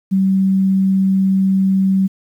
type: tone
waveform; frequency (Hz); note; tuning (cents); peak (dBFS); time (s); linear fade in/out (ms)
sine; 191.7; G3; -38; -11; 0.11-2.08; 20
effects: 8-bit